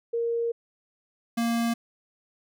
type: tone pair in turn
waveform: sine / square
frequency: 466.2 / 232.7 Hz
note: A#4 / A#3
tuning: 0 / -3 cents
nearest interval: octave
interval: 1203 cents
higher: first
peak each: -24 dBFS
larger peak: neither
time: 0.13-0.52 / 1.37-1.74 s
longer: first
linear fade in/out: 10 ms
effects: none